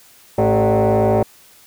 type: tone with frequency modulation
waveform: sine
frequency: 108.5 Hz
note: A2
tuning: 24 cents flat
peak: -10 dBFS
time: 0.38-1.23 s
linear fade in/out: 5 ms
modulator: 164 Hz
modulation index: 4.1
effects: tanh soft clip ceiling -10 dBFS + white hiss -48 dBFS RMS until 1.66 s